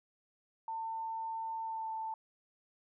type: tone with pitch glide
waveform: sine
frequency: 898 to 886.7 Hz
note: A5 to A5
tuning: +35 to +13 cents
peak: -36 dBFS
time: 0.68-2.14 s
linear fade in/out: 2 ms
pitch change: -22 cents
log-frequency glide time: 1.62-1.9 s
effects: none

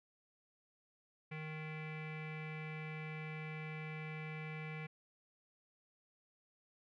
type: tone with low-pass filter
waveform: square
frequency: 155.56 Hz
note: D#3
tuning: in tune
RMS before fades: -45 dBFS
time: 1.31-4.87 s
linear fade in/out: 10 ms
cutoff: 2300 Hz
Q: 6.8
effects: none

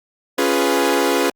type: chord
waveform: sawtooth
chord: C# dominant seventh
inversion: none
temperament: equal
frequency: 277.2 / 349.2 / 415.3 / 493.9 Hz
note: C#4 / E#4 / G#4 / B4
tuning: 0 / 0 / 0 / 0 cents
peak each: -17 dBFS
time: 0.38-1.3 s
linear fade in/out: 5 ms
effects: Opus 48 kbps

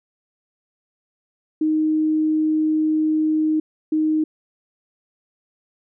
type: tone pair in turn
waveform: sine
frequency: 311.1 / 311.1 Hz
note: D#4 / D#4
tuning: 0 / 0 cents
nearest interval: unison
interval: 0 cents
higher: neither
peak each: -16 dBFS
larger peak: neither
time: 1.61-3.6 / 3.92-4.24 s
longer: first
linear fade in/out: 5 ms
effects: none

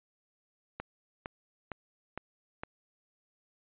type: click train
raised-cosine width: 0.5 ms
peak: -22 dBFS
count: 5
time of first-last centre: 0.8-2.635 s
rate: 2.18 Hz
effects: resampled to 8000 Hz

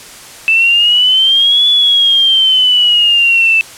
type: exponential two-way sweep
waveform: sine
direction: up then down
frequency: 2637 to 3442 to 2637 Hz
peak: -6 dBFS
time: 0.48-3.61 s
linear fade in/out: 0 ms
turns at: 1.68 s
effects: white hiss -33 dBFS RMS until 3.77 s + low-pass 10000 Hz 12 dB/octave

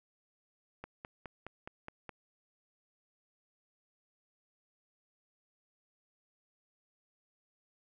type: click train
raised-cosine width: 0.5 ms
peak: -28 dBFS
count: 7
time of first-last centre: 0.84-2.093 s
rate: 4.79 Hz
effects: none

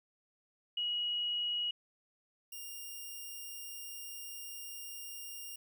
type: tone pair in turn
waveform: sine / 5% pulse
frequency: 2905 / 2805 Hz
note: F#7 / F7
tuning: -32 / +7 cents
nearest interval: minor second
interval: 61 cents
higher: first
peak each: -32 / -34 dBFS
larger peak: first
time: 0.77-1.71 / 2.52-5.56 s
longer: second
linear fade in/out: 5 ms
effects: 12-bit

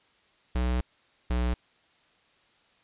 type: tone pair in turn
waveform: square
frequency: 61.74 / 60.96 Hz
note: B1 / B1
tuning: 0 / -22 cents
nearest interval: unison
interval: 22 cents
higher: first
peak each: -25 dBFS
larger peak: neither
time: 0.55-0.81 / 1.3-1.54 s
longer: first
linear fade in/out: 5 ms
effects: white hiss -64 dBFS RMS until 2.83 s + resampled to 8000 Hz

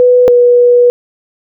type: tone pair in turn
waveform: sine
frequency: 495.2 / 486.7 Hz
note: B4 / B4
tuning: +5 / -25 cents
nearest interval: unison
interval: 30 cents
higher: first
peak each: -3 dBFS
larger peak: neither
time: 0-0.28 / 0.28-0.9 s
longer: second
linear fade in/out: 0 ms
effects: none

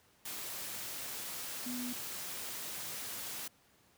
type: tone in noise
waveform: sine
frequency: 246.9 Hz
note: B3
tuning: in tune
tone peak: -38 dBFS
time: 1.66-1.93 s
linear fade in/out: 5 ms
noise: white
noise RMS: -42 dBFS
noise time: 0.25-3.48 s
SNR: +1 dB
effects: pink hiss -67 dBFS RMS until 3.97 s + high-pass 80 Hz 12 dB/octave

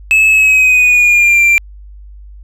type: tone with pitch glide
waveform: triangle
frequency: 2596 to 2367 Hz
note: E7 to D7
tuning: -27 to +13 cents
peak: -4 dBFS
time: 0.11-1.58 s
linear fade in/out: 0 ms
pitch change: -160 cents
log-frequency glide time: 0.29-1.42 s
effects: added 50 Hz sine -31 dBFS peak until 2.43 s

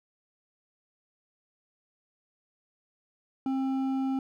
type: tone with hard clipping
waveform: triangle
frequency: 266.2 Hz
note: C4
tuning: 30 cents sharp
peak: -28 dBFS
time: 3.46-4.19 s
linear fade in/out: 2 ms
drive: 11 dB
effects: none

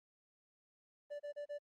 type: tone bursts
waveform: triangle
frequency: 583 Hz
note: D5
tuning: 13 cents flat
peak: -39 dBFS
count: 4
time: 1.1-1.587 s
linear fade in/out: 20 ms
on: 97 ms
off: 33 ms
effects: Opus 32 kbps

